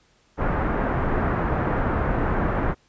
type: low-pass noise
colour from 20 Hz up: pink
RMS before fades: -23 dBFS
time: 0.37-2.75 s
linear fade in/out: 50 ms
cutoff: 1600 Hz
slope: 24 dB/octave
effects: pink hiss -61 dBFS RMS until 2.88 s + resampled to 16000 Hz